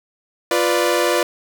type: chord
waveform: sawtooth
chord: B diminished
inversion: second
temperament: equal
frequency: 349.2 / 493.9 / 587.3 Hz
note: F4 / B4 / D5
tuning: 0 / 0 / 0 cents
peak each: -16 dBFS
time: 0.51-1.23 s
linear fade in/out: 2 ms
effects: none